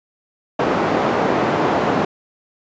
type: band-pass noise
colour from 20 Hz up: white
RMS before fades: -18 dBFS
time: 0.59-2.05 s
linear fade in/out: 5 ms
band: 170 to 780 Hz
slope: 12 dB/octave
effects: resampled to 16000 Hz